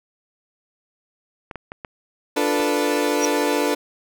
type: clicks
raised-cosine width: 0.5 ms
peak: -17 dBFS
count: 5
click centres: 1.512 / 1.557 / 1.719 / 1.848 / 2.601 s
type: chord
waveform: 30% pulse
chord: B half-diminished seventh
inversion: first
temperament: equal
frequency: 293.7 / 349.2 / 440 / 493.9 Hz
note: D4 / F4 / A4 / B4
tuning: 0 / 0 / 0 / 0 cents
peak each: -20 / -25 / -21 / -22 dBFS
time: 2.36-3.75 s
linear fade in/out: 10 ms
type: tone with exponential growth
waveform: sine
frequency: 5770 Hz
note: F#8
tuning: 44 cents flat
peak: -15 dBFS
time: 3.17-3.25 s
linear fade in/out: 0 ms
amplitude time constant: 17 ms
effects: none